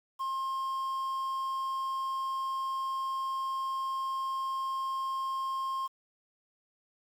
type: tone with quantisation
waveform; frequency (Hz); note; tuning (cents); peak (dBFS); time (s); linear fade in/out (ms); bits
triangle; 1065; C6; +30; -29; 0.19-5.88; 20; 9
effects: none